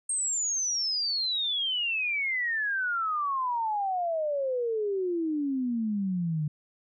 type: exponential sweep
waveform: sine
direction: down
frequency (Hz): 8600 to 147.2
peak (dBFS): -26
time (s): 0.09-6.48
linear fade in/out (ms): 5
effects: none